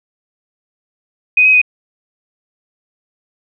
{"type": "tone with pitch steps", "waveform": "sine", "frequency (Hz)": [2499, 2534, 2495], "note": ["D#7", "D#7", "D#7"], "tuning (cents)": [7, 31, 4], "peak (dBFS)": -6, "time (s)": [1.37, 1.616], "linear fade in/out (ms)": 5, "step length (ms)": 82, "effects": []}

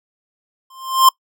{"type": "tone with exponential growth", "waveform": "square", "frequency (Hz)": 1051, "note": "C6", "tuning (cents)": 7, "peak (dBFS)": -5, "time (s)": [0.7, 1.09], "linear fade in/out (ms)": 5, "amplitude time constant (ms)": 83, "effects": ["noise-tail reverb RT60 0.1 s tail -25 dB re dry"]}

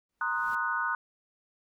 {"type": "noise with exponential growth", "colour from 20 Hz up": "pink", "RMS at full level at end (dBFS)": -49, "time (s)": [0.09, 0.55], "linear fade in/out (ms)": 2, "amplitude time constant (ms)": 100}
{"type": "chord", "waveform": "sine", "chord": "C half-diminished seventh", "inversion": "third", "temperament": "equal", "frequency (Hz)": [932.3, 1046.5, 1244.5, 1480], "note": ["Bb5", "C6", "Eb6", "Gb6"], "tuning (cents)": [0, 0, 0, 0], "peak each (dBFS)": [-35, -36, -33, -30], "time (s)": [0.21, 0.95], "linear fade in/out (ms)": 2}
{"effects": []}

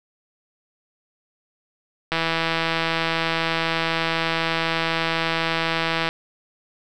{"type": "click train", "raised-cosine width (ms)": 0.3, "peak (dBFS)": -6, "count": 652, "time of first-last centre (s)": [2.12, 6.09], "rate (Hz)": 164, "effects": []}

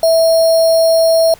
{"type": "tone with sample-and-hold", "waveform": "sine", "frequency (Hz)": 655, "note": "E5", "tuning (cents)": -11, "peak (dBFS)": -7, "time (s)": [0.03, 1.34], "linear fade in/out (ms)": 2, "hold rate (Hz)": 4900, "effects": ["pink hiss -42 dBFS RMS until 1.39 s"]}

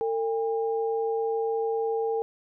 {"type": "tone pair together", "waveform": "sine", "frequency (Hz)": [451.8, 805], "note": ["A4", "G5"], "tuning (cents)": [46, 46], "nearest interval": "minor seventh", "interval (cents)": 1000, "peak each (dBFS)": [-25, -32], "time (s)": [0.01, 2.22], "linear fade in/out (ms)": 0, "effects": []}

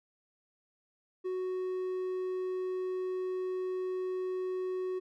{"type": "tone", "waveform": "triangle", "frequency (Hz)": 370, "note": "F#4", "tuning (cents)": 0, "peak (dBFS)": -30, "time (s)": [1.24, 5], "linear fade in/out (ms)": 20, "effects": []}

